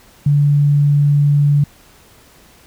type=tone; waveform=sine; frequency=144.6 Hz; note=D3; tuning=27 cents flat; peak=-9 dBFS; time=0.26-1.64 s; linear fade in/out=5 ms; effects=pink hiss -47 dBFS RMS until 2.66 s